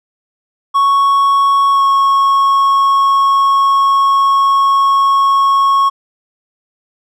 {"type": "tone with pitch glide", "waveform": "triangle", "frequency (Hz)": [1108.7, 1099.1], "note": ["C#6", "C#6"], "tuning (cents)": [0, -15], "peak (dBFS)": -6, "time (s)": [0.74, 5.9], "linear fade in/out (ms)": 20, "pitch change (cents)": -15, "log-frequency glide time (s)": [1.71, 1.83], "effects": []}